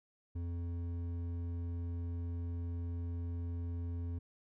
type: tone with hard clipping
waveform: sine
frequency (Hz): 85.9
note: F2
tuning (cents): -28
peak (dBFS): -38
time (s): 0.35-4.19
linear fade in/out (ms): 10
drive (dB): 8
effects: none